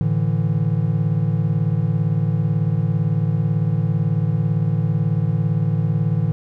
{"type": "chord", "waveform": "triangle", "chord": "A suspended fourth", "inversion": "none", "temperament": "equal", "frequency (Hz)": [110, 146.83, 164.81], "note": ["A2", "D3", "E3"], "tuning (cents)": [0, 0, 0], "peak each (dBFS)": -19, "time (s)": [0.01, 6.32], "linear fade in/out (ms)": 0, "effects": []}